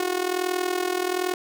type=tone with amplitude modulation; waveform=sawtooth; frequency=363.7 Hz; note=F#4; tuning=30 cents flat; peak=-16 dBFS; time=0-1.34 s; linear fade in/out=2 ms; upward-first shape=sine; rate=41.2 Hz; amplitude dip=80%; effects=none